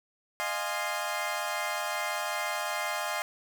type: chord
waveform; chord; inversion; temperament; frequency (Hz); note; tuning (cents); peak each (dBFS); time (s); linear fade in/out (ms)
20% pulse; F minor seventh; third; equal with one note detuned; 613 / 698.5 / 830.6 / 1046.5; Eb5 / F5 / Ab5 / C6; -26 / 0 / 0 / 0; -31; 0.4-3.22; 0
effects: none